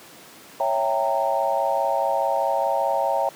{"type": "chord", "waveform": "sine", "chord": "C# diminished seventh", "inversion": "none", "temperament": "equal with one note detuned", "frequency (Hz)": [554.4, 659.3, 784, 921.1], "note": ["C#5", "E5", "G5", "Bb5"], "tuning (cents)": [0, 0, 0, -21], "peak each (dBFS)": -25, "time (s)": [0.6, 3.29], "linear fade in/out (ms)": 2, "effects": ["pink hiss -45 dBFS RMS until 3.35 s", "high-pass 200 Hz 12 dB/octave"]}